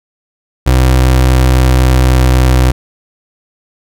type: tone with pitch glide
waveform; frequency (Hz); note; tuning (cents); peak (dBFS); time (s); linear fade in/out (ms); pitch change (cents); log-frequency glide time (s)
30% pulse; 63.9 to 63.46; C2 to B1; -40 to +48; -3; 0.66-2.72; 10; -12; 1.48-2.52
effects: none